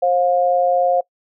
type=tone pair together; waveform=sine; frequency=533.2 / 710 Hz; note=C5 / F5; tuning=+33 / +28 cents; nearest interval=perfect fourth; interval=495 cents; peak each=-16 dBFS; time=0.02-1.01 s; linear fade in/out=10 ms; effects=noise-tail reverb RT60 0.1 s tail -23 dB re dry